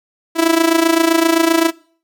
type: tone with amplitude modulation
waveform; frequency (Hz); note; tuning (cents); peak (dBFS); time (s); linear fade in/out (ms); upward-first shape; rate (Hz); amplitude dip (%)
sawtooth; 329.6; E4; 0; -4; 0.35-1.72; 50; sine; 27.7; 75
effects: noise-tail reverb RT60 0.5 s tail -24 dB re dry